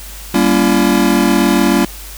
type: chord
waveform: square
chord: G diminished seventh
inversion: none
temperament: just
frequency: 196 / 235.2 / 282.2 / 338.7 Hz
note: G3 / Bb3 / Db4 / Fb4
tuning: 0 / +16 / +31 / +47 cents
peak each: -16 dBFS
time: 0.34-1.85 s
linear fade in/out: 5 ms
effects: added 50 Hz sine -31 dBFS peak until 2.17 s + white hiss -33 dBFS RMS until 2.17 s